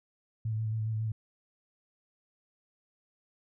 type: tone with vibrato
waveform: sine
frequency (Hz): 110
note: A2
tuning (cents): 0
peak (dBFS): -29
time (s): 0.45-1.12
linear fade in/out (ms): 5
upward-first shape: square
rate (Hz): 7.3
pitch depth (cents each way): 21
effects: none